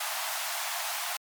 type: high-pass noise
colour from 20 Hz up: pink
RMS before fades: -33 dBFS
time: 0-1.17 s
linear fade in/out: 5 ms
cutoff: 640 Hz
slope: 96 dB/octave
effects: MP3 96 kbps